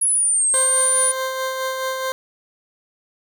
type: linear two-way sweep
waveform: sine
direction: down then up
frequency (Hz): 10548 to 8350 to 9500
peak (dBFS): -15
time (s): 0.01-1.12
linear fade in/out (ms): 10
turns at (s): 0.46
type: tone with tremolo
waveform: 20% pulse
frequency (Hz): 523.3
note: C5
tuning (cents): 0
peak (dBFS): -16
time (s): 0.54-2.12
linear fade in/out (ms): 0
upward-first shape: sine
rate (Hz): 4.7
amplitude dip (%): 35
effects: none

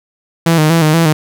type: tone with vibrato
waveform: sawtooth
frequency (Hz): 160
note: D#3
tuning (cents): +49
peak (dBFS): -4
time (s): 0.46-1.13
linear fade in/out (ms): 5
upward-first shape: square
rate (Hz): 4.2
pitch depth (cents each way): 65
effects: none

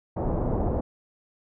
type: low-pass noise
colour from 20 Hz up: pink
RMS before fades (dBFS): -26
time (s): 0.16-0.81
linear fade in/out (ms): 10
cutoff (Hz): 810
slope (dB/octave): 24
effects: none

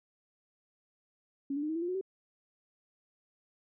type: tone with pitch steps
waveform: sine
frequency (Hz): 277.2 / 290.3 / 304 / 318.4 / 333.5 / 349.3 / 365.8 / 383.1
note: C#4 / D4 / D#4 / D#4 / E4 / F4 / F#4 / G4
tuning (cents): 0 / -20 / -40 / +40 / +20 / 0 / -20 / -40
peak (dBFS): -31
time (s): 1.5-2.012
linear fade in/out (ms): 5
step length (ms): 64
effects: none

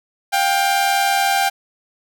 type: tone pair together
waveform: sawtooth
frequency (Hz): 709 / 789.6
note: F5 / G5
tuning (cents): +26 / +12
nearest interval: major second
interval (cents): 186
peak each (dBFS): -18 / -12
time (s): 0.32-1.5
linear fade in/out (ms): 20
effects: none

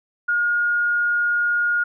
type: tone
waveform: sine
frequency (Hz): 1429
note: F6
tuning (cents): +39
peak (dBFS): -17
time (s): 0.28-1.84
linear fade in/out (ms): 10
effects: none

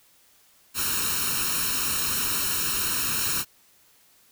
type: noise with comb filter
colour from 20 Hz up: white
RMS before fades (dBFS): -26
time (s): 0.74-3.45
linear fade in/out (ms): 50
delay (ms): 0.73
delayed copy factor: +0.85
effects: white hiss -59 dBFS RMS until 4.31 s

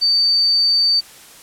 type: tone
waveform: sine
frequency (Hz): 4589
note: D8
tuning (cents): -41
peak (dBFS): -12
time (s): 0.01-1.01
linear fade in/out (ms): 20
effects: white hiss -42 dBFS RMS until 1.42 s + low-pass 12000 Hz 12 dB/octave

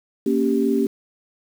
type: chord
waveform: sine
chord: G diminished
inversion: first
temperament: equal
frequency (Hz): 233.1 / 277.2 / 392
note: Bb3 / Db4 / G4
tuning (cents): 0 / 0 / 0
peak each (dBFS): -21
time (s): 0.26-0.87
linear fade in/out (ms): 5
effects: 7-bit

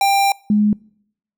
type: tone pair in turn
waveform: square / sine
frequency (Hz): 792 / 209.4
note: G5 / G#3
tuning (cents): +18 / +15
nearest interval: octave + major seventh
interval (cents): 2303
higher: first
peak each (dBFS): -13 / -11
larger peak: second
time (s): 0.01-0.32 / 0.5-0.73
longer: first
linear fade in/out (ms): 2
effects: noise-tail reverb RT60 0.7 s tail -25 dB re dry

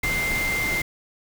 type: tone in noise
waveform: sine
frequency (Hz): 2093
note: C7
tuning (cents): 0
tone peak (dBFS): -23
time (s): 0.03-0.82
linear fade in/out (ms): 5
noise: pink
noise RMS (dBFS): -29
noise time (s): 0.03-0.82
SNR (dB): +3
effects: none

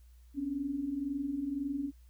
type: tone pair together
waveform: sine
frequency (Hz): 261.6 / 283.5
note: C4 / C#4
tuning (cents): 0 / +39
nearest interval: minor second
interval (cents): 139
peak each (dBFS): -39 / -33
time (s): 0.34-1.92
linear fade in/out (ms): 50
effects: added 60 Hz sine -54 dBFS peak until 2.09 s + white hiss -72 dBFS RMS until 2.09 s

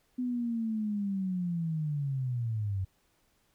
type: linear sweep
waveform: sine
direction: down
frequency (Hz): 252.7 to 92.4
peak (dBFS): -29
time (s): 0.18-2.85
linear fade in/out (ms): 10
effects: pink hiss -71 dBFS RMS until 3.54 s

